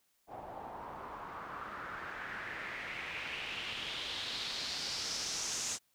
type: noise with low-pass filter sweep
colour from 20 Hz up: white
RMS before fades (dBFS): -41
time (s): 0.27-5.79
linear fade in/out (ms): 50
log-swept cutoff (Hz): 730 to 7000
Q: 3.3
effects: white hiss -75 dBFS RMS until 5.94 s